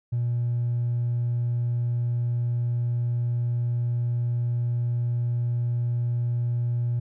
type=tone with hard clipping; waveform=sine; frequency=120 Hz; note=B2; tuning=49 cents flat; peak=-23 dBFS; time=0.12-7 s; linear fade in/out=10 ms; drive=1 dB; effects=none